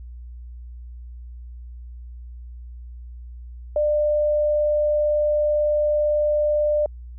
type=tone; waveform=sine; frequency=597 Hz; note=D5; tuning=28 cents sharp; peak=-17 dBFS; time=3.76-6.86 s; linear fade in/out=2 ms; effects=added 60 Hz sine -35 dBFS peak until 7.18 s